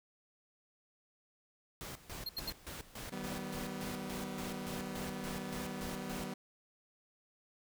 pink noise with tremolo, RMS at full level -45 dBFS, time 1.81-6.26 s, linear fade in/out 0 ms, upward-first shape square, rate 3.5 Hz, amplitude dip 80%
square tone bursts, 4224 Hz, C8, 16 cents sharp, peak -37 dBFS, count 3, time 2.26-2.503 s, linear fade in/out 5 ms, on 31 ms, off 75 ms
sawtooth chord, Eb augmented, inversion none, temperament equal with one note detuned, 155.56 / 192.08 / 246.9 Hz, Eb3 / G3 / B3, 0 / -35 / 0 cents, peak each -44 / -39 / -40 dBFS, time 3.12-6.34 s, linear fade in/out 5 ms
effects none

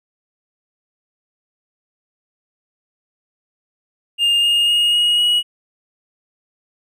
triangle tone with pitch steps, 2816 / 2839 / 2862 / 2885 / 2909 Hz, F7 / F7 / F7 / F#7 / F#7, +14 / +28 / +42 / -44 / -30 cents, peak -11 dBFS, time 4.18-5.43 s, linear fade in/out 50 ms, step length 250 ms, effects none

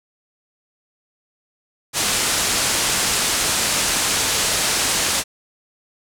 white low-pass noise, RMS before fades -20 dBFS, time 1.93-5.24 s, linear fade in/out 50 ms, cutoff 9600 Hz, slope 24 dB/octave, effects none

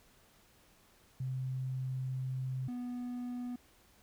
sine / triangle tone pair in turn, 130.1 / 245.6 Hz, C3 / B3, -9 / -9 cents, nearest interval major seventh, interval 1100 cents, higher second, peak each -34 / -35 dBFS, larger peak first, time 1.2-2.68 / 2.68-3.56 s, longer first, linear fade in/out 5 ms, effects pink hiss -65 dBFS RMS until 4.02 s

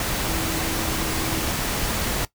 sine tone in noise, 323.7 Hz, E4, 31 cents flat, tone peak -31 dBFS, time 0.27-1.45 s, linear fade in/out 2 ms, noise pink, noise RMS -25 dBFS, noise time 0-2.25 s, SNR -9 dB, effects noise-tail reverb RT60 0.1 s tail -17 dB re dry

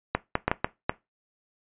clicks, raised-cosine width 0.5 ms, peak -7 dBFS, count 6, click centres 0.15 / 0.354 / 0.48 / 0.515 / 0.645 / 0.895 s, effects noise-tail reverb RT60 0.2 s tail -18 dB re dry + resampled to 8000 Hz

